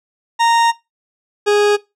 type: tone pair in turn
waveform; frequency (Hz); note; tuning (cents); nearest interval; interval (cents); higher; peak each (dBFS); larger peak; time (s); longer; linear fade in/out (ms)
40% pulse; 928 / 413.4; A#5 / G#4; -8 / -8; octave + major second; 1400; first; -10; neither; 0.39-0.72 / 1.46-1.77; first; 20
effects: noise-tail reverb RT60 0.2 s tail -19 dB re dry + low-pass 7000 Hz 12 dB/octave